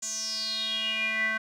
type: tone with band-pass filter sweep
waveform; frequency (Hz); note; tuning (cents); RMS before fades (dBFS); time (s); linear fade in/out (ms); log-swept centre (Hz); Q
square; 220; A3; 0; -30; 0.02-1.38; 10; 7000 to 1700; 8.6
effects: none